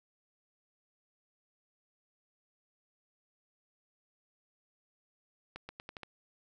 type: accelerating click train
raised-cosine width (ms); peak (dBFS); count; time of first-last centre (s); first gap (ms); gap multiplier
0.3; -27; 6; 5.56-6.033; 130; 0.84
effects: none